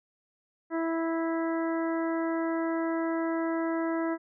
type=harmonic tone; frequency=328.6 Hz; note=E4; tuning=5 cents flat; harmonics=1 / 2 / 3 / 4 / 5 / 6; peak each=-28 / -34 / -38 / -40 / -42 / -44 dBFS; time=0.7-4.18 s; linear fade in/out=50 ms; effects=none